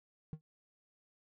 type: tone with exponential decay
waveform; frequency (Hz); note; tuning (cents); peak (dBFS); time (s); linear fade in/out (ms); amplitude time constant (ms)
triangle; 155.56; D#3; 0; -33; 0.33-0.41; 0; 16
effects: none